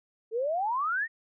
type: exponential sweep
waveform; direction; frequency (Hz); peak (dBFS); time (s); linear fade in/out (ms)
sine; up; 429.2 to 1903; -26; 0.31-1.08; 50
effects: none